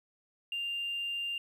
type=tone with hard clipping; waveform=sine; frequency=2794 Hz; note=F7; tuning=in tune; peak=-33 dBFS; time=0.52-1.38 s; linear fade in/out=2 ms; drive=1 dB; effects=none